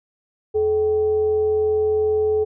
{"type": "tone with frequency modulation", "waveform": "sine", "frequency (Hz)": 428.7, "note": "A4", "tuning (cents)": -45, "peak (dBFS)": -16, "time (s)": [0.54, 2.45], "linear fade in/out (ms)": 20, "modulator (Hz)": 345, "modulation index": 0.24, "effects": []}